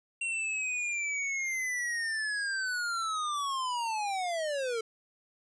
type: linear sweep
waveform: square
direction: down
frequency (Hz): 2747 to 440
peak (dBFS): -31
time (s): 0.21-4.81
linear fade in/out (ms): 5
effects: resampled to 22050 Hz